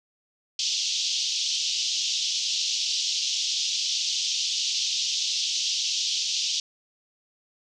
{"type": "band-pass noise", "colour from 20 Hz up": "white", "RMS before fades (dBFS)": -27, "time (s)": [0.59, 6.6], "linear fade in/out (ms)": 2, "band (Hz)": [2900, 6200], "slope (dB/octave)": 48, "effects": []}